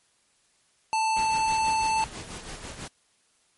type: tone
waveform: square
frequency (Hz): 883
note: A5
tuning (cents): +6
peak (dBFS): -23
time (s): 0.93-2.04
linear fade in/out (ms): 0
type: noise with tremolo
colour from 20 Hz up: pink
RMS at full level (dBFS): -37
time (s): 1.16-2.88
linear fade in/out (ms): 5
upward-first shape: sine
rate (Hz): 6.1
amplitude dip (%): 55
effects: white hiss -66 dBFS RMS until 3.57 s + MP3 48 kbps